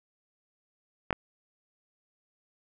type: clicks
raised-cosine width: 0.5 ms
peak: -12 dBFS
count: 2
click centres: 1.107 / 1.128 s
effects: none